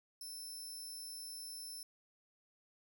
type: tone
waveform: 20% pulse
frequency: 5310 Hz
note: E8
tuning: 12 cents sharp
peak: -40 dBFS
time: 0.21-1.83 s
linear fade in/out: 2 ms
effects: none